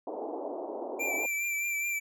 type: band-pass noise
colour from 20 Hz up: pink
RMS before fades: -37 dBFS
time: 0.07-1.26 s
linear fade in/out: 2 ms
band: 290 to 880 Hz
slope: 48 dB/octave
type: tone with vibrato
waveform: square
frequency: 2349 Hz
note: D7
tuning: in tune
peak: -30 dBFS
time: 0.99-2 s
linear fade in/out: 20 ms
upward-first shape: triangle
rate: 4.8 Hz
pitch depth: 34 cents each way
effects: none